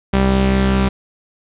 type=tone pair together; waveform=sawtooth; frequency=65.21 / 195.4 Hz; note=C2 / G3; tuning=-5 / -5 cents; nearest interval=octave + perfect fifth; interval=1900 cents; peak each=-12 dBFS; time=0.13-0.89 s; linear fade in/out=10 ms; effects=resampled to 8000 Hz + 7-bit